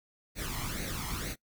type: noise with flanger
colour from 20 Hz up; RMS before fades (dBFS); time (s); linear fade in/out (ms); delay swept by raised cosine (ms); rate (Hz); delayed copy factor
pink; -36; 0.35-1.36; 50; 0.47 to 0.97; 2.1; +0.7
effects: noise-tail reverb RT60 0.1 s tail -21 dB re dry